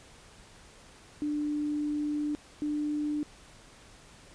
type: tone pair in turn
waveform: sine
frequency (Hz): 296.6 / 297.6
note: D4 / D4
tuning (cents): +17 / +23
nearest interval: unison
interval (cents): 6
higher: second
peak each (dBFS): -28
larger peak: neither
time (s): 1.22-2.35 / 2.62-3.23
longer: first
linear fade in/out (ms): 0
effects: pink hiss -54 dBFS RMS until 4.34 s + resampled to 22050 Hz